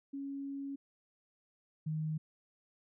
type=tone pair in turn; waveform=sine; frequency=277.2 / 155.93 Hz; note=C#4 / D#3; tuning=0 / +4 cents; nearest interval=minor seventh; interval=996 cents; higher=first; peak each=-38 / -33 dBFS; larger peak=second; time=0.13-0.76 / 1.86-2.18 s; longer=first; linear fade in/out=10 ms; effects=none